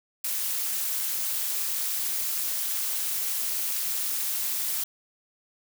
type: noise with amplitude modulation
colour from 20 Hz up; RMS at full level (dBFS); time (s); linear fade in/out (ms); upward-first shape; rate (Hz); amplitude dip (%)
blue; -26; 0.24-4.84; 5; sine; 254; 60
effects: none